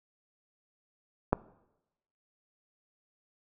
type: clicks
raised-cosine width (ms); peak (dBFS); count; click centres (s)
1; -27 / -9; 2; 1.325 / 1.33
effects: noise-tail reverb RT60 0.9 s tail -20 dB re dry